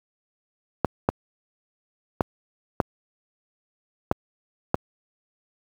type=clicks; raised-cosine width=1 ms; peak=-4 dBFS; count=6; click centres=0.847 / 1.089 / 2.208 / 2.802 / 4.114 / 4.744 s; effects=high-pass 60 Hz 12 dB/octave + 7-bit